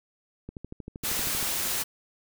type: click train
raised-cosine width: 3 ms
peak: -25 dBFS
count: 13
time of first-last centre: 0.49-1.427 s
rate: 12.8 Hz
type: noise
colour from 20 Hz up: white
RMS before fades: -29 dBFS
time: 1.03-1.84 s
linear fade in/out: 20 ms
effects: none